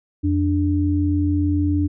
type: tone pair together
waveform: sine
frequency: 87.3 / 293.8 Hz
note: F2 / D4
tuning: 0 / +1 cents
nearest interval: octave + major sixth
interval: 2101 cents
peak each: -19 / -19 dBFS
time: 0.23-1.88 s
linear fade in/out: 20 ms
effects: none